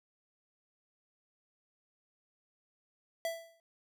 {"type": "tone with exponential decay", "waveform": "square", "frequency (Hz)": 663, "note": "E5", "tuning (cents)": 10, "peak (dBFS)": -31, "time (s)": [3.25, 3.6], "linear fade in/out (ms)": 1, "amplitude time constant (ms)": 76, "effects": []}